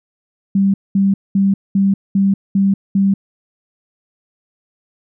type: tone bursts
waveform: sine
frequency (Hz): 196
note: G3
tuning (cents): 0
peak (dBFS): -10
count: 7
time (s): 0.55-3.14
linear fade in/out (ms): 5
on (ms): 190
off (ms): 210
effects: none